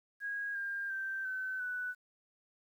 sine tone with pitch steps, 1643 / 1602.7 / 1563.4 / 1525 / 1487.6 Hz, G#6 / G6 / G6 / G6 / F#6, -19 / +38 / -5 / -48 / +9 cents, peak -35 dBFS, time 0.2-1.95 s, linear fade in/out 50 ms, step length 350 ms, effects 11-bit

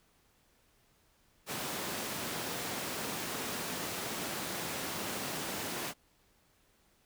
pink high-pass noise, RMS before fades -38 dBFS, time 1.46-5.94 s, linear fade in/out 50 ms, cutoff 180 Hz, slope 12 dB/octave, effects pink hiss -69 dBFS RMS until 7.05 s

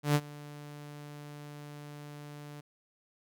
sawtooth tone with ADSR envelope, 146.83 Hz, D3, in tune, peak -18 dBFS, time 0.03-2.61 s, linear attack 120 ms, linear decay 52 ms, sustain -22 dB, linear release 10 ms, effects none

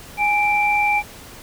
sine tone pair together, 830.6 / 2349 Hz, G#5 / D7, 0 / 0 cents, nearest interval octave + tritone, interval 1800 cents, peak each -18 dBFS, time 0.17-1.03 s, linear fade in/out 50 ms, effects pink hiss -40 dBFS RMS until 1.42 s

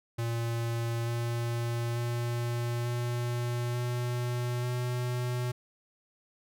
square tone with pitch steps, 116.54 / 117.89 / 119.26 / 120.65 / 122.05 / 123.47 Hz, A#2 / A#2 / A#2 / B2 / B2 / B2, 0 / +20 / +40 / -40 / -20 / 0 cents, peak -30 dBFS, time 0.18-5.52 s, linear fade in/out 10 ms, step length 890 ms, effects none

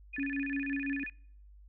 sine tone with vibrato, 2074 Hz, C7, 16 cents flat, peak -37 dBFS, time 0.13-1.1 s, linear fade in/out 10 ms, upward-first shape square, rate 15 Hz, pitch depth 300 cents each way
sine tone with tremolo, 277.2 Hz, C#4, in tune, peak -30 dBFS, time 0.18-1.04 s, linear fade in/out 5 ms, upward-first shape triangle, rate 5.8 Hz, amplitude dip 50%
effects noise-tail reverb RT60 0.6 s tail -26 dB re dry + added 50 Hz sine -52 dBFS peak until 1.68 s

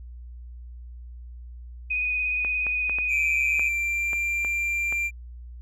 sine tone with vibrato, 2489 Hz, D#7, in tune, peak -23 dBFS, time 1.9-3.69 s, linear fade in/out 10 ms, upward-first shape sine, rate 17 Hz, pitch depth 19 cents each way
clicks, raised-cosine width 0.5 ms, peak -21 dBFS, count 8, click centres 2.448 / 2.667 / 2.896 / 2.986 / 3.595 / 4.132 / 4.448 / 4.925 s
triangle tone with pitch glide, 2342 to 2372 Hz, D7 to D7, -5 to +17 cents, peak -22 dBFS, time 3.08-5.11 s, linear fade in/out 50 ms, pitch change +22 cents, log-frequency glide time 3.36-4.13 s
effects added 60 Hz sine -38 dBFS peak until 5.61 s

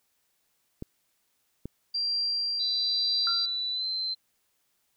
clicks, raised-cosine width 3 ms, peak -22 dBFS, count 2, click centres 0.824 / 1.656 s
sine tone with tremolo, 4736 Hz, D8, 14 cents sharp, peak -25 dBFS, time 1.94-3.46 s, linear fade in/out 10 ms, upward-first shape triangle, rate 1 Hz, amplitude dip 30%
sine tone with pitch glide, 3966 to 4094 Hz, B7 to C8, +7 to -38 cents, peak -28 dBFS, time 2.59-4.15 s, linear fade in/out 20 ms, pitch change +55 cents, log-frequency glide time 3.72-3.85 s
sine tone with exponential decay, 1378 Hz, F6, 24 cents flat, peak -28 dBFS, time 3.27-3.61 s, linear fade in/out 1 ms, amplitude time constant 72 ms
effects white hiss -73 dBFS RMS until 4.96 s

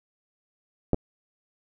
clicks, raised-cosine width 2 ms, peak -8 / -12 dBFS, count 2, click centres 0.933 / 0.944 s, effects none

